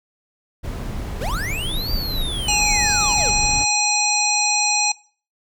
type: noise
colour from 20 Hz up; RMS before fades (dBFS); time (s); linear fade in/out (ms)
brown; -26; 0.63-3.65; 20
type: linear two-way sweep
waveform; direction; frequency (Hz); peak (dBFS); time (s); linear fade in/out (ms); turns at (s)
square; up then down; 370 to 4715 to 370; -26; 1.2-3.31; 20; 1.92
type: harmonic tone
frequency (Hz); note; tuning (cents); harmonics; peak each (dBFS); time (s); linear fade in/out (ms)
834; G#5; +7; 1 / 3 / 5 / 7 / 9; -23 / -23 / -23 / -23 / -23; 2.48-4.92; 5
effects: noise-tail reverb RT60 0.4 s tail -20 dB re dry